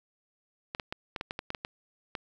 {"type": "clicks", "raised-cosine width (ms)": 0.3, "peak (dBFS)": -18, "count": 11, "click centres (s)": [0.749, 0.798, 0.925, 1.162, 1.211, 1.309, 1.391, 1.504, 1.548, 1.649, 2.152], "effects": ["9-bit"]}